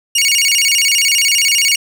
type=tone with vibrato; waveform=20% pulse; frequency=2512 Hz; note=D#7; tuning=16 cents sharp; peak=-5 dBFS; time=0.15-1.76 s; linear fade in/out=5 ms; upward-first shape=square; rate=15 Hz; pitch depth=210 cents each way; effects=none